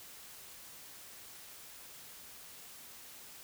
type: silence
effects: white hiss -52 dBFS RMS until 3.43 s